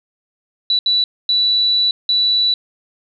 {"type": "tone bursts at uneven times", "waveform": "sine", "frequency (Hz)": 3951, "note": "B7", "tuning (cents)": 0, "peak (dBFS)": -12, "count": 4, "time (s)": [[0.7, 0.79], [0.86, 1.04], [1.29, 1.91], [2.09, 2.54]], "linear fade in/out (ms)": 2, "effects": []}